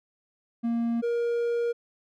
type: tone pair in turn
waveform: triangle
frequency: 233.1 / 471.9 Hz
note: A#3 / A#4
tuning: 0 / +21 cents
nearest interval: octave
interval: 1221 cents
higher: second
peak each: -22 dBFS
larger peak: neither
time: 0.63-1.02 / 1.02-1.73 s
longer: second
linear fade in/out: 20 ms
effects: none